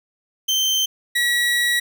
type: tone pair in turn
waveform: 30% pulse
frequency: 3113 / 1924.9 Hz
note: G7 / B6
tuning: -13 / -45 cents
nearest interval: minor sixth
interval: 832 cents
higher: first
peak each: -14 dBFS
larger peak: neither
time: 0.48-0.86 / 1.15-1.8 s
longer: second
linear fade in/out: 10 ms
effects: none